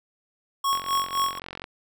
square tone with tremolo, 1100 Hz, C#6, 14 cents flat, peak -21 dBFS, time 0.64-1.39 s, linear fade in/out 5 ms, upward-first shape sine, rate 3.9 Hz, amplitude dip 85%
click train, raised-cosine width 0.3 ms, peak -19 dBFS, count 42, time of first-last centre 0.73-1.641 s, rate 45 Hz
effects none

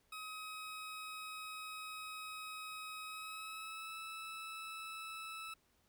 20% pulse tone with pitch glide, 1268 to 1309.7 Hz, D#6 to E6, +32 to -12 cents, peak -40 dBFS, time 0.12-5.54 s, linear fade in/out 5 ms, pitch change +56 cents, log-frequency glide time 3.05-3.96 s, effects pink hiss -75 dBFS RMS until 5.88 s

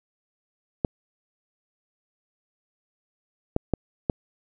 clicks, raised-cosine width 2 ms, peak -8 dBFS, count 4, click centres 0.848 / 3.564 / 3.737 / 4.098 s, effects none

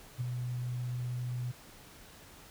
sine tone with ADSR envelope, 123.5 Hz, B2, in tune, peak -29 dBFS, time 0.18-1.52 s, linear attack 29 ms, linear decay 16 ms, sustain -4 dB, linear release 11 ms, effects pink hiss -54 dBFS RMS until 2.5 s

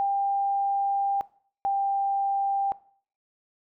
sine tone pair in turn, 795 / 791.6 Hz, G5 / G5, +24 / +17 cents, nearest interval unison, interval 7 cents, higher first, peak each -22 dBFS, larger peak neither, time 0-1.21 / 1.65-2.72 s, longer first, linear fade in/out 0 ms, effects noise-tail reverb RT60 0.5 s tail -19 dB re dry

